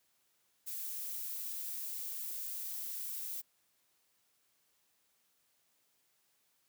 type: noise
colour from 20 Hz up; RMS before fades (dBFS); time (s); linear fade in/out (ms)
violet; -41; 0.66-3.42; 20
effects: white hiss -75 dBFS RMS until 6.68 s + high-pass 80 Hz 12 dB/octave